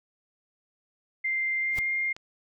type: tone with pitch glide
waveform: sine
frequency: 2093 to 2116 Hz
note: C7 to C7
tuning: 0 to +19 cents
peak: -25 dBFS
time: 1.24-2.13 s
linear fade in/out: 10 ms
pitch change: +19 cents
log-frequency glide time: 1.59-1.86 s
type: noise with exponential growth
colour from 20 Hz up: pink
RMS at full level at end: -34 dBFS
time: 1.7-1.79 s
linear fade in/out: 1 ms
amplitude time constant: 18 ms
type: click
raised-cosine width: 0.2 ms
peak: -27 dBFS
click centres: 2.165 s
effects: none